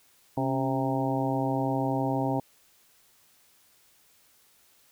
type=harmonic tone with a mistuned harmonic; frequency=132.3 Hz; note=C3; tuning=20 cents sharp; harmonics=1 / 2 / 3 / 4 / 5 / 6 / 7; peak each=-31 / -29 / -36 / -35 / -34 / -33 / -35 dBFS; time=0.37-2.4 s; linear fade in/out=5 ms; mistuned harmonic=2; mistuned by=+55 cents; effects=white hiss -62 dBFS RMS until 4.91 s